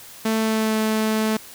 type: tone with pitch glide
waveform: sawtooth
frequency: 221.3 to 218.1 Hz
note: A3 to A3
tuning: +10 to -15 cents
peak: -15 dBFS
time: 0.25-1.37 s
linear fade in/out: 5 ms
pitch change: -25 cents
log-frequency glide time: 0.38-0.77 s
effects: white hiss -42 dBFS RMS until 1.54 s